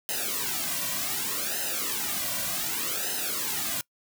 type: noise with flanger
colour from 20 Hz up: white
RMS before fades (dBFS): -30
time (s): 0.09-3.81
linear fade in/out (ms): 0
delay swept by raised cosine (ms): 0.87 to 2.37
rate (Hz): 0.66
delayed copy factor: -0.95
effects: noise-tail reverb RT60 0.1 s tail -23 dB re dry